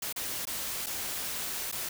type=noise with dropouts; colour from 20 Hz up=white; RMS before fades=-35 dBFS; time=0.02-1.89 s; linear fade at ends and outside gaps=5 ms; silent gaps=0.127-0.161 / 0.454-0.47 / 0.862-0.866 / 1.716-1.724 s; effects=none